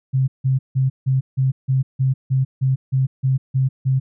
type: tone bursts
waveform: sine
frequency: 132.1 Hz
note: C3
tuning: 17 cents sharp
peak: -14 dBFS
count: 13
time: 0.13-4 s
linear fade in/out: 20 ms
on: 150 ms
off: 160 ms
effects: none